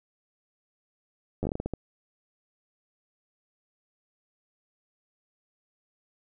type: slowing click train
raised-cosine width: 2 ms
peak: -17 dBFS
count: 10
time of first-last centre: 1.43-1.737 s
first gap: 10 ms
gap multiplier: 1.29
effects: none